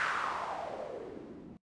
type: noise with low-pass filter sweep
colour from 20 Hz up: blue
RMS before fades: -38 dBFS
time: 0-1.57 s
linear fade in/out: 0 ms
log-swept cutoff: 1600 to 220 Hz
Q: 3.5
effects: noise-tail reverb RT60 0.1 s tail -23 dB re dry + resampled to 22050 Hz